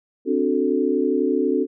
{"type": "chord", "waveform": "sine", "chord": "D dominant seventh", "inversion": "third", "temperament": "equal", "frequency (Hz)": [261.6, 293.7, 370, 440], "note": ["C4", "D4", "F#4", "A4"], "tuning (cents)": [0, 0, 0, 0], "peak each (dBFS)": -23, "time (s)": [0.25, 1.67], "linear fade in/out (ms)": 50, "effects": []}